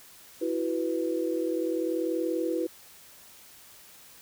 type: chord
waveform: sine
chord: E suspended second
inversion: none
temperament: equal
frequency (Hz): 329.6 / 370 / 493.9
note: E4 / F#4 / B4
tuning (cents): 0 / 0 / 0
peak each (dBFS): -29 / -32 / -31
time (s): 0.41-2.67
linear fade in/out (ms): 10
effects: white hiss -52 dBFS RMS until 4.21 s